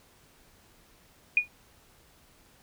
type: tone with exponential decay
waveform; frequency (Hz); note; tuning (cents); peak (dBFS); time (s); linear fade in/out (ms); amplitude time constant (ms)
sine; 2449; D#7; -28; -15; 1.37-1.48; 2; 22
effects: pink hiss -60 dBFS RMS until 2.62 s